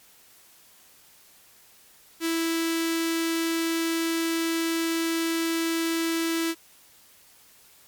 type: tone with notch filter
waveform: sawtooth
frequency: 329.6 Hz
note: E4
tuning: in tune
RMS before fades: -26 dBFS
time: 2.2-6.55 s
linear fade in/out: 50 ms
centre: 740 Hz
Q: 0.6
effects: white hiss -55 dBFS RMS until 7.87 s + MP3 96 kbps